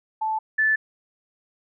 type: tone pair in turn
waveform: sine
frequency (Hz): 874 / 1748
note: A5 / A6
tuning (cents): -12 / -12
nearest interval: octave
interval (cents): 1200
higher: second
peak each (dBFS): -22 / -17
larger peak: second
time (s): 0.21-0.39 / 0.58-0.76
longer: neither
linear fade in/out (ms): 10
effects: none